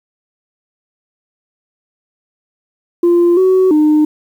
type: tone with pitch steps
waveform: sine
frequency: 346.4 / 374.4 / 304.2 Hz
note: F4 / F#4 / D#4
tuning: -14 / +20 / -39 cents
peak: -5 dBFS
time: 3.03-4.05 s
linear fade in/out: 5 ms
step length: 340 ms
effects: tanh soft clip ceiling -5 dBFS + 7-bit